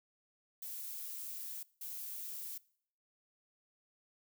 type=noise bursts at uneven times; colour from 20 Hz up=violet; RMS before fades=-44 dBFS; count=2; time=0.62-1.63 / 1.81-2.58 s; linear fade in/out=5 ms; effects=noise-tail reverb RT60 0.6 s tail -22 dB re dry